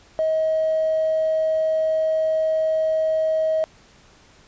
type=tone with tanh clipping; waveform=triangle; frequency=634 Hz; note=D#5; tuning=32 cents sharp; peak=-17 dBFS; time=0.19-3.64 s; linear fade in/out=0 ms; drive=1 dB; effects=pink hiss -52 dBFS RMS until 4.47 s + resampled to 16000 Hz